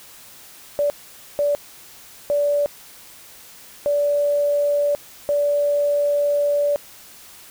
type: tone bursts at uneven times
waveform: sine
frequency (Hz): 579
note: D5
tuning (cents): -25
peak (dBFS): -16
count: 5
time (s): 0.79-0.9 / 1.39-1.55 / 2.3-2.66 / 3.86-4.95 / 5.29-6.76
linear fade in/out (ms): 0
effects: white hiss -44 dBFS RMS until 7.5 s